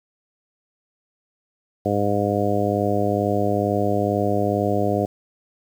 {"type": "harmonic tone", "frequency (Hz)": 102.2, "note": "G#2", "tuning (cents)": -27, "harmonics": [1, 2, 3, 4, 5, 6, 7], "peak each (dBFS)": [-26, -26, -26, -26, -26, -26, -26], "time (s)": [1.85, 5.06], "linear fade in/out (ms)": 10, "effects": ["8-bit"]}